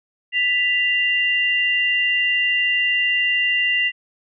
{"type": "tone pair together", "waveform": "sine", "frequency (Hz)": [1979, 2786], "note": ["B6", "F7"], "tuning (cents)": [3, -5], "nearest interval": "tritone", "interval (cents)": 592, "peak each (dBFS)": -19, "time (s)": [0.32, 3.92], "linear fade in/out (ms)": 50, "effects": []}